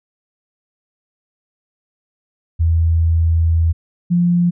sine tone pair in turn, 82.41 / 174.62 Hz, E2 / F3, 0 / 0 cents, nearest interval octave + minor second, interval 1300 cents, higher second, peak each -11 dBFS, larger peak neither, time 2.59-3.73 / 4.1-4.51 s, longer first, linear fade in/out 20 ms, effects none

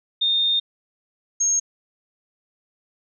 sine tone pair in turn, 3651 / 6505 Hz, A#7 / G#8, -37 / -37 cents, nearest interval minor seventh, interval 1000 cents, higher second, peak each -17 dBFS, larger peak neither, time 0.21-0.6 / 1.4-1.6 s, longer first, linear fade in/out 10 ms, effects none

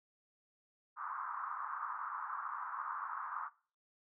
white band-pass noise, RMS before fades -42 dBFS, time 0.96-3.5 s, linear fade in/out 50 ms, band 1000 to 1300 Hz, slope 48 dB/octave, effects noise-tail reverb RT60 0.4 s tail -20 dB re dry

